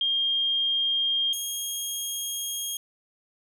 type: tone pair in turn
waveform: sine / 15% pulse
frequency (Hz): 3216 / 3257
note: G7 / G#7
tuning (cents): +44 / -34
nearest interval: unison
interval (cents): 22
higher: second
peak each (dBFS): -22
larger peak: neither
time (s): 0.01-1.33 / 1.33-2.77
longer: second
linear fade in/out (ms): 2
effects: none